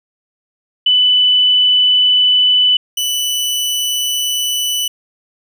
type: tone pair in turn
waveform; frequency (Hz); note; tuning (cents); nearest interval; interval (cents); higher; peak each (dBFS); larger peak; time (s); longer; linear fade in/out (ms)
sine / sawtooth; 2991 / 2977; F#7 / F#7; +18 / +10; unison; 8; first; -8 / -12; first; 0.86-2.77 / 2.97-4.88; neither; 5
effects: none